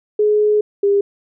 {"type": "tone pair in turn", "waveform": "sine", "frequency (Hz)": [421.3, 402.1], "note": ["G#4", "G4"], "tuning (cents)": [25, 44], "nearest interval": "minor second", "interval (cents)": 81, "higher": "first", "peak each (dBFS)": -11, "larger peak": "neither", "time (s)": [[0.19, 0.61], [0.83, 1.01]], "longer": "first", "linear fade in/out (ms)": 5, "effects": []}